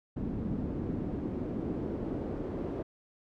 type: noise with band-pass filter sweep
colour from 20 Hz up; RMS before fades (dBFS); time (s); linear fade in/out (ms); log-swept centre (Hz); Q
brown; -35; 0.16-2.83; 10; 230 to 390; 1.7
effects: none